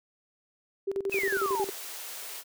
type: tone with tremolo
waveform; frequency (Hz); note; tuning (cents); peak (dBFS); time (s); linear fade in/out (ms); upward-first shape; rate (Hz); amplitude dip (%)
sine; 392; G4; 0; -26; 0.87-1.7; 10; square; 11; 80
type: high-pass noise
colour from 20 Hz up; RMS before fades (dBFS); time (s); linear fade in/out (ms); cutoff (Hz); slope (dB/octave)
white; -40; 1.09-2.44; 50; 370; 24
type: exponential sweep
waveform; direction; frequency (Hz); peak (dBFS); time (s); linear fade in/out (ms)
sine; down; 2637 to 789; -28; 1.12-1.64; 5
effects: none